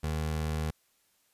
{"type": "tone", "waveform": "25% pulse", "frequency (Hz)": 77.78, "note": "D#2", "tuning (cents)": 0, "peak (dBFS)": -26, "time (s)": [0.03, 0.71], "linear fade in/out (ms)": 10, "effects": ["white hiss -70 dBFS RMS until 1.33 s", "resampled to 32000 Hz"]}